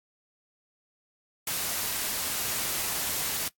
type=noise; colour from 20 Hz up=white; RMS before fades=-30 dBFS; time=1.47-3.48 s; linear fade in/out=2 ms; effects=noise-tail reverb RT60 0.1 s tail -19 dB re dry + AAC 64 kbps